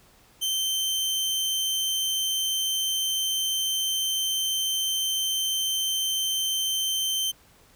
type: tone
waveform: sawtooth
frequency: 3107 Hz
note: G7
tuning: 16 cents flat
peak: -21 dBFS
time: 0.41-7.32 s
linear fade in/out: 20 ms
effects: pink hiss -57 dBFS RMS until 7.75 s